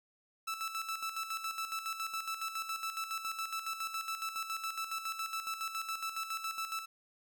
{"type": "tone with tremolo", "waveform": "sawtooth", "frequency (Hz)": 1318.5, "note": "E6", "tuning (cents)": 0, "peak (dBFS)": -31, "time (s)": [0.47, 6.86], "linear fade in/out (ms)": 10, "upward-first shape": "square", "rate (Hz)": 7.2, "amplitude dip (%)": 60, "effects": []}